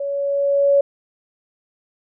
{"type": "tone with level ramp", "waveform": "sine", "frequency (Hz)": 562, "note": "C#5", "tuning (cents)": 24, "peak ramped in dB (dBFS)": [-22, -10], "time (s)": [0, 0.81], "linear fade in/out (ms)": 5, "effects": []}